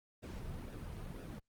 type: noise with flanger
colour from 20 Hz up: brown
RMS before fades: -45 dBFS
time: 0.22-1.4 s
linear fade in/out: 20 ms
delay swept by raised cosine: 0.93 to 3.73 ms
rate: 2 Hz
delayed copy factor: -0.55
effects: Opus 48 kbps